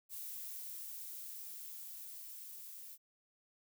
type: noise with level ramp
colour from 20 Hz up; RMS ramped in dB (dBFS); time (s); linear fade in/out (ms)
violet; -45 to -51; 0.09-2.98; 50
effects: none